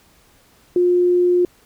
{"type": "tone", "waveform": "sine", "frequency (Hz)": 355.8, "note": "F4", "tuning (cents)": 32, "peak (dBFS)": -12, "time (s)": [0.76, 1.45], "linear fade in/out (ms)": 2, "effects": ["pink hiss -54 dBFS RMS until 1.65 s"]}